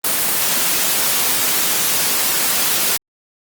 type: high-pass noise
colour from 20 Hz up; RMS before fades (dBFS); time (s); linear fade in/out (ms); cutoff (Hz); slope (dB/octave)
white; -17; 0.04-2.97; 5; 140; 12
effects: Opus 24 kbps